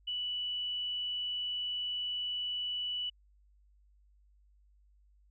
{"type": "tone", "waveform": "sine", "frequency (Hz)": 2960, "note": "F#7", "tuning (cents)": 0, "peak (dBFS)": -33, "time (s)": [0.07, 3.1], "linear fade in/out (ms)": 10, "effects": ["added 50 Hz sine -62 dBFS peak until 5.3 s"]}